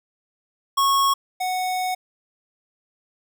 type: tone pair in turn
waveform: square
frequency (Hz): 1100 / 738.4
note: C#6 / F#5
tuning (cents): -14 / -4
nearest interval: perfect fifth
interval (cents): 690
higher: first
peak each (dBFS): -17 / -23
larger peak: first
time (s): 0.77-1.14 / 1.4-1.95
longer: second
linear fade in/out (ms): 10
effects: none